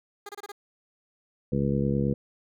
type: tone bursts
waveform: 15% pulse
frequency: 407.6 Hz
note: G#4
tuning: 32 cents flat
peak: -31 dBFS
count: 5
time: 0.26-0.519 s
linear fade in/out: 5 ms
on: 31 ms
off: 26 ms
type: harmonic tone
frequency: 69.3 Hz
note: C#2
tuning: in tune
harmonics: 1 / 2 / 3 / 4 / 5 / 6 / 7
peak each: -35 / -27 / -27 / -34 / -34 / -36 / -32 dBFS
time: 1.52-2.14 s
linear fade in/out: 5 ms
effects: none